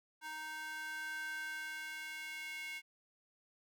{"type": "tone with high-pass filter sweep", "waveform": "square", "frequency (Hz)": 311.1, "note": "D#4", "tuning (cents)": 0, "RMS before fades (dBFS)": -44, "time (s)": [0.21, 2.82], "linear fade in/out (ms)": 50, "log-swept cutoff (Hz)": [1200, 2200], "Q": 4.4, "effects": []}